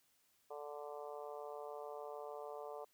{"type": "harmonic tone", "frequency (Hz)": 146.83, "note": "D3", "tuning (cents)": 0, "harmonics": [3, 4, 5, 6, 7, 8], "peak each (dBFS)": [-49, -50, -52, -56, -56, -58], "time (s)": [0.5, 2.85], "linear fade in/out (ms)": 10, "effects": ["white hiss -75 dBFS RMS until 2.93 s"]}